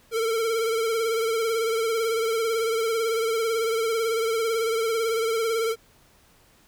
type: tone with vibrato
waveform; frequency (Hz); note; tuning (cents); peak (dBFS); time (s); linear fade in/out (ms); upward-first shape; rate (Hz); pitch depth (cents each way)
square; 451.7; A4; +45; -23; 0.11-5.76; 50; triangle; 18; 57
effects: pink hiss -58 dBFS RMS until 6.67 s